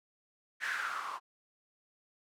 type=noise with low-pass filter sweep; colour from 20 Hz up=violet; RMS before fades=-37 dBFS; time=0.6-1.2 s; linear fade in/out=50 ms; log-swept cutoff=1800 to 1000 Hz; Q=7.2; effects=none